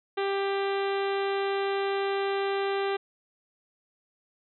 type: harmonic tone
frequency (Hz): 394.5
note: G4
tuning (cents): +11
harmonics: 1 / 2 / 3 / 4 / 5 / 6 / 7 / 8 / 9 / 10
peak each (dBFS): -27 / -33 / -37 / -39 / -41 / -43 / -44 / -45 / -46 / -47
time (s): 0.17-2.97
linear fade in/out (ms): 10
effects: none